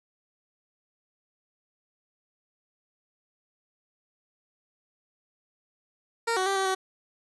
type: tone with pitch steps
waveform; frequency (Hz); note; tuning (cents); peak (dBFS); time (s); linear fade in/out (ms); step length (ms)
15% pulse; 462.1 / 374.4 / 391.7 / 384.9 / 378.5; A#4 / F#4 / G4 / G4 / F#4; -15 / +20 / -1 / -32 / +39; -18; 6.27-6.75; 10; 96
effects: resampled to 24000 Hz